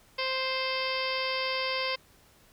harmonic tone, 523.3 Hz, C5, in tune, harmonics 1 / 2 / 3 / 4 / 5 / 6 / 7 / 8 / 9 / 10, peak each -34 / -35 / -42 / -35 / -37 / -38 / -42 / -45 / -37 / -41 dBFS, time 0.18-1.96 s, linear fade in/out 10 ms, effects pink hiss -60 dBFS RMS until 2.52 s

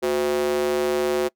square tone with high-pass filter, 73.42 Hz, D2, in tune, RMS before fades -22 dBFS, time 0.02-1.29 s, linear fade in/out 20 ms, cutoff 410 Hz, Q 4.9, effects noise-tail reverb RT60 0.1 s tail -24 dB re dry

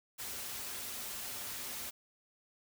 white noise with comb filter, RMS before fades -42 dBFS, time 0.18-1.91 s, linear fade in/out 20 ms, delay 6.2 ms, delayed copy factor -0.5, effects none

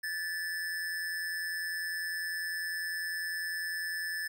square tone with amplitude modulation, 1745 Hz, A6, 15 cents flat, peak -32 dBFS, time 0.03-4.28 s, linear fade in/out 10 ms, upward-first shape sine, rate 170 Hz, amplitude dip 45%, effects none

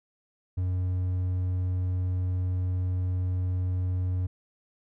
triangle tone, 91.3 Hz, F#2, 23 cents flat, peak -23 dBFS, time 0.57-4.27 s, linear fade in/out 10 ms, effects none

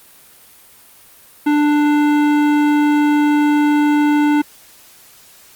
sine tone with hard clipping, 295.5 Hz, D4, 11 cents sharp, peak -13 dBFS, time 1.46-4.42 s, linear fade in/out 10 ms, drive 15 dB, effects white hiss -45 dBFS RMS until 5.55 s + Opus 32 kbps

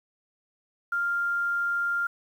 sine tone with quantisation, 1396.9 Hz, F6, in tune, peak -24 dBFS, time 0.92-2.07 s, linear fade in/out 5 ms, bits 9, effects none

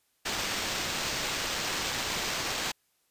blue noise with sample-and-hold, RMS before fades -32 dBFS, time 0.25-2.72 s, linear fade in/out 10 ms, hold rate 11025 Hz, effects white hiss -72 dBFS RMS until 3.1 s + resampled to 32000 Hz

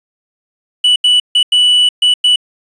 triangle tone bursts at uneven times, 2960 Hz, F#7, in tune, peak -5 dBFS, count 6, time 0.84-0.96 / 1.04-1.2 / 1.35-1.43 / 1.52-1.89 / 2.02-2.14 / 2.24-2.36 s, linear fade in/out 5 ms, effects resampled to 22050 Hz + 7-bit

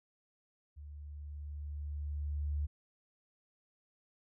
sine tone with level ramp, 73.42 Hz, D2, in tune, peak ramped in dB -46 to -31 dBFS, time 0.76-2.67 s, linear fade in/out 20 ms, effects none

